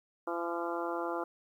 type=harmonic tone with a mistuned harmonic; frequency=170.3 Hz; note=F3; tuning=43 cents flat; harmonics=2 / 3 / 4 / 5 / 6 / 7 / 8; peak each=-37 / -39 / -40 / -41 / -42 / -42 / -43 dBFS; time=0.27-1.24 s; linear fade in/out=5 ms; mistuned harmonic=8; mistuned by=+23 cents; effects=11-bit